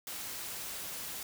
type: noise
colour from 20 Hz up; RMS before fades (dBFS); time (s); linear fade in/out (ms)
white; -41; 0.07-1.23; 2
effects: none